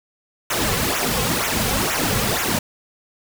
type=noise with flanger; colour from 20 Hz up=pink; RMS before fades=-21 dBFS; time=0.5-2.59 s; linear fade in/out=5 ms; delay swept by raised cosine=0.21 to 3.31 ms; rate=2.1 Hz; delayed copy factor=-0.8; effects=none